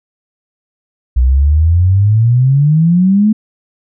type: exponential sweep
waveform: sine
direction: up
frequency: 60.3 to 220 Hz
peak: -6 dBFS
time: 1.16-3.33 s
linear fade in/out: 10 ms
effects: none